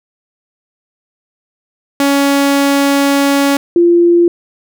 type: tone pair in turn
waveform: sawtooth / sine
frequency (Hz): 280 / 344.7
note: C#4 / F4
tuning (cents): +18 / -23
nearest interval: major third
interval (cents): 359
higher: second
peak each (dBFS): -5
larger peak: neither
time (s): 2-3.57 / 3.76-4.28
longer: first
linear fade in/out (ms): 2
effects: none